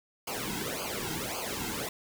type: noise with flanger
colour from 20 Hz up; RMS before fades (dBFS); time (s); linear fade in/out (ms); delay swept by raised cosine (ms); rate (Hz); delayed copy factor
pink; -35; 0.27-1.89; 5; 0.53 to 1.73; 1.8; -1
effects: none